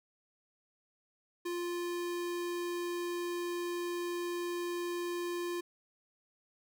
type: tone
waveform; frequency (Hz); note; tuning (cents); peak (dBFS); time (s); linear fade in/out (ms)
square; 349.2; F4; 0; -35; 1.45-5.61; 10
effects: none